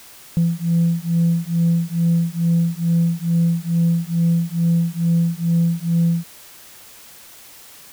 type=beating tone pair; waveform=sine; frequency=167.3 / 169.6 Hz; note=E3 / E3; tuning=+26 / +50 cents; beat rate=2.3 Hz; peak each=-17 dBFS; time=0.37-6.24 s; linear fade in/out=0 ms; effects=tanh soft clip ceiling -10 dBFS + white hiss -43 dBFS RMS until 7.92 s